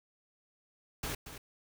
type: noise with echo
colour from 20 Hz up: pink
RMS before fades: -37 dBFS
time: 1.03-1.15 s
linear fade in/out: 5 ms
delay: 230 ms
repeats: 1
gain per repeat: -10 dB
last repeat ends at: 1.38 s
effects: none

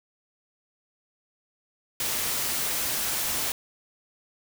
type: noise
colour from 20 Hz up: white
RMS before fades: -28 dBFS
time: 2-3.52 s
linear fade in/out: 2 ms
effects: none

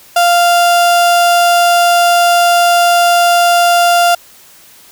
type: tone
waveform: 35% pulse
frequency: 696 Hz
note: F5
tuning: 6 cents flat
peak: -5 dBFS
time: 0.16-4.15 s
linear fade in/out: 5 ms
effects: white hiss -41 dBFS RMS until 4.91 s

